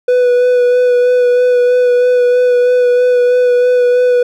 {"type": "tone with vibrato", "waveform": "triangle", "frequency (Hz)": 493.9, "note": "B4", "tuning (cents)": 0, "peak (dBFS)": -5, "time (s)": [0.08, 4.23], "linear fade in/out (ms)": 5, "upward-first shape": "sine", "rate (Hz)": 3.1, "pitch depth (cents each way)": 16, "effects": []}